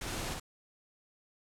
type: noise with echo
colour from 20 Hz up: pink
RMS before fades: -39 dBFS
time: 0.01-0.34 s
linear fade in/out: 5 ms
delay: 59 ms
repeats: 1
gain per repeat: -2 dB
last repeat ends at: 0.399 s
effects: low-pass 11000 Hz 12 dB/octave